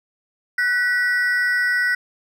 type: ring-modulated tone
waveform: triangle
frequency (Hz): 1714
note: A6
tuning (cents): -46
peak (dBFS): -12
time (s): 0.58-1.95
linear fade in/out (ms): 5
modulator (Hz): 223
effects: none